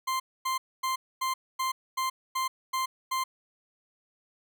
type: tone bursts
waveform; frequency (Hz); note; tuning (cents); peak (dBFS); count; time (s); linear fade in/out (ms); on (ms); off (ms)
40% pulse; 1046.5; C6; 0; -26; 9; 0.07-3.24; 10; 130; 250
effects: none